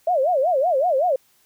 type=tone with vibrato; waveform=sine; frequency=617 Hz; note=D#5; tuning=15 cents flat; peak=-16 dBFS; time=0.07-1.16 s; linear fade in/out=5 ms; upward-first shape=sine; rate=5.3 Hz; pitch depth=300 cents each way; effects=white hiss -60 dBFS RMS until 1.45 s